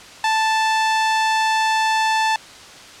sawtooth tone, 880 Hz, A5, in tune, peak -12 dBFS, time 0.24-2.36 s, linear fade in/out 2 ms, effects white hiss -40 dBFS RMS until 3 s + low-pass 6000 Hz 12 dB/octave

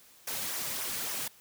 white noise with flanger, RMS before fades -35 dBFS, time 0.27-1.28 s, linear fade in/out 5 ms, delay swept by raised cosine 0.24 to 2.94 ms, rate 3.6 Hz, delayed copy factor -0.55, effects white hiss -58 dBFS RMS until 1.4 s

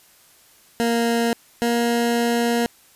20% pulse tone pair in turn, 233.1 / 235.8 Hz, A#3 / A#3, 0 / +20 cents, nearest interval unison, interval 20 cents, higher second, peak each -13 dBFS, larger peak neither, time 0.8-1.33 / 1.62-2.66 s, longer second, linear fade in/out 0 ms, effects white hiss -53 dBFS RMS until 2.95 s + resampled to 32000 Hz

